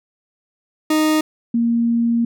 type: tone pair in turn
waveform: 40% pulse / sine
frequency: 310 / 233.5 Hz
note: D#4 / A#3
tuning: -6 / +3 cents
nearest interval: perfect fourth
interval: 491 cents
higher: first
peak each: -13 / -14 dBFS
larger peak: first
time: 0.9-1.21 / 1.54-2.25 s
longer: second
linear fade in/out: 5 ms
effects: none